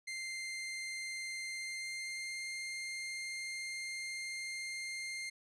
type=tone with pitch glide; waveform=sawtooth; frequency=2093 to 2109 Hz; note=C7 to C7; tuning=0 to +13 cents; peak=-36 dBFS; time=0.07-5.3 s; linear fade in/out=10 ms; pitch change=+13 cents; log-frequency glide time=1.46-2.47 s; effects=resampled to 24000 Hz